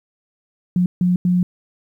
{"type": "tone bursts at uneven times", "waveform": "sine", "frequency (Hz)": 179.2, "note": "F3", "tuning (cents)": 45, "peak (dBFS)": -13, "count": 3, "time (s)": [[0.76, 0.86], [1.01, 1.16], [1.25, 1.43]], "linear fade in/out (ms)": 2, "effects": ["9-bit"]}